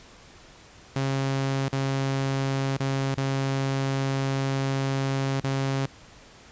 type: tone with dropouts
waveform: sawtooth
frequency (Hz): 135.6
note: C#3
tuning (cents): -38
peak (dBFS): -20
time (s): 0.96-5.86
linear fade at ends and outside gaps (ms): 2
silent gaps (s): 1.685-1.729 / 2.77-2.801 / 3.145-3.176 / 5.402-5.44
effects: pink hiss -50 dBFS RMS until 6.51 s + resampled to 16000 Hz